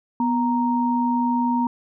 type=tone pair together; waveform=sine; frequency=245.3 / 932.3 Hz; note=B3 / A#5; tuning=-12 / 0 cents; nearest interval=octave + major seventh; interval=2312 cents; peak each=-20 / -22 dBFS; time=0.2-1.67 s; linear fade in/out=2 ms; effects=none